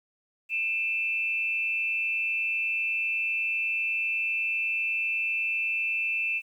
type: tone pair together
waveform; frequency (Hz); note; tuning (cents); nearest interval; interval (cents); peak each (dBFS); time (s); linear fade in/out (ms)
sine; 2420 / 2648; D#7 / E7; -49 / +7; major second; 156; -33 / -26; 0.49-6.42; 50
effects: 10-bit